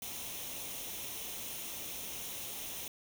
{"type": "noise with comb filter", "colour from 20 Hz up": "white", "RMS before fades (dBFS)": -42, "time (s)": [0.02, 2.88], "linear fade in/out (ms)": 2, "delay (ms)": 0.32, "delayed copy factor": 0.55, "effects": []}